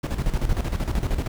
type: noise with tremolo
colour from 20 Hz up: brown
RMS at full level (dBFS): -22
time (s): 0.03-1.28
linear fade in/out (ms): 10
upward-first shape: square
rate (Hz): 13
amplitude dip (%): 65
effects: none